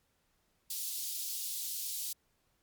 white high-pass noise, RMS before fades -38 dBFS, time 0.7-2.13 s, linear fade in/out 5 ms, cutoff 3600 Hz, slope 24 dB/octave, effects pink hiss -75 dBFS RMS until 2.62 s + MP3 96 kbps

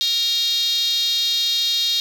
5% pulse tone with high-pass filter, 466.2 Hz, A#4, in tune, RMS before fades -20 dBFS, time 0.01-2 s, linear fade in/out 0 ms, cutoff 3800 Hz, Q 7.5, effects none

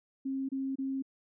sine tone bursts, 268.4 Hz, C4, 44 cents sharp, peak -31 dBFS, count 3, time 0.25-1.024 s, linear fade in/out 10 ms, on 240 ms, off 27 ms, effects none

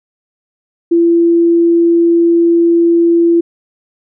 sine tone, 338.5 Hz, E4, 46 cents sharp, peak -6 dBFS, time 0.91-3.41 s, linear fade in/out 10 ms, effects none

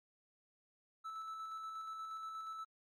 triangle tone with tremolo, 1312 Hz, E6, 9 cents flat, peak -40 dBFS, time 1.04-2.65 s, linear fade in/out 20 ms, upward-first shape square, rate 8.4 Hz, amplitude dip 25%, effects MP3 64 kbps

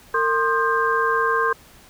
sine tone cluster, 455.8 / 1056 / 1217 / 1584 Hz, A#4 / C6 / D#6 / G6, -39 / +16 / -39 / +18 cents, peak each -23 / -21 / -27 / -22 dBFS, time 0.14-1.53 s, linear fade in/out 5 ms, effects pink hiss -49 dBFS RMS until 1.89 s

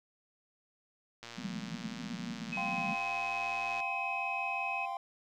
click train, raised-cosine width 0.2 ms, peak -28 dBFS, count 302, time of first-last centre 1.23-3.803 s, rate 117 Hz
white band-pass noise, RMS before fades -41 dBFS, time 1.37-2.96 s, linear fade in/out 10 ms, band 160 to 250 Hz, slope 96 dB/octave
sine tone, 2541 Hz, D#7, 36 cents sharp, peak -35 dBFS, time 2.52-4.86 s, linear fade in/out 10 ms
triangle chord, F suspended second, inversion none, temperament equal with one note detuned, 698.5 / 784 / 1035.7 Hz, F5 / G5 / C6, 0 / 0 / -18 cents, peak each -39 / -36 / -39 dBFS, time 2.57-4.97 s, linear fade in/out 2 ms
effects none

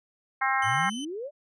harmonic tone, 266.4 Hz, C4, 31 cents sharp, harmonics 3 / 4 / 5 / 6 / 7 / 8, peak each -28 / -29 / -30 / -31 / -31 / -32 dBFS, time 0.41-0.9 s, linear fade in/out 10 ms
sawtooth tone, 3040 Hz, F#7, 46 cents sharp, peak -33 dBFS, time 0.62-1.05 s, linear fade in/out 5 ms
sine exponential sweep, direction up, 98 to 615 Hz, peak -32 dBFS, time 0.63-1.31 s, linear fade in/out 50 ms
effects resampled to 22050 Hz

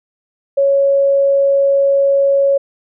sine tone, 554.4 Hz, C#5, in tune, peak -9 dBFS, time 0.57-2.58 s, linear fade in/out 10 ms, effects none

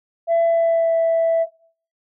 sine tone with pitch glide, 670 to 660 Hz, E5 to E5, +28 to +2 cents, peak -12 dBFS, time 0.27-1.47 s, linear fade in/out 50 ms, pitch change -26 cents, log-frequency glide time 0.43-0.96 s, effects noise-tail reverb RT60 0.5 s tail -22 dB re dry + tanh soft clip ceiling -12 dBFS

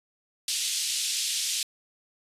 pink band-pass noise, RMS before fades -29 dBFS, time 0.48-1.63 s, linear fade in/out 2 ms, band 3100 to 10000 Hz, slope 24 dB/octave, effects resampled to 32000 Hz

